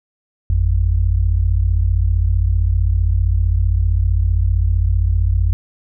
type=tone pair together; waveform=sine; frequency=51.91 / 87.31 Hz; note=G#1 / F2; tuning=0 / 0 cents; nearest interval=major sixth; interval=900 cents; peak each=-15 dBFS; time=0.5-5.53 s; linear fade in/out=0 ms; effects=none